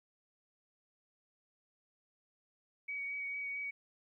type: tone with vibrato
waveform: sine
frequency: 2256 Hz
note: C#7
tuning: 30 cents sharp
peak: -37 dBFS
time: 2.88-3.71 s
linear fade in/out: 10 ms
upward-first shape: triangle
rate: 4.5 Hz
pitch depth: 17 cents each way
effects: 13-bit